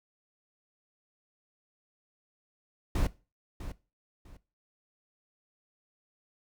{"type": "noise with echo", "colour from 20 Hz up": "brown", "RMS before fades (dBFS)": -26, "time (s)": [2.95, 3.07], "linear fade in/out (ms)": 5, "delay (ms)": 650, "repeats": 2, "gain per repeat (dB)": -12, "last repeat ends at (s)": 4.37, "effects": ["noise-tail reverb RT60 0.3 s tail -18 dB re dry"]}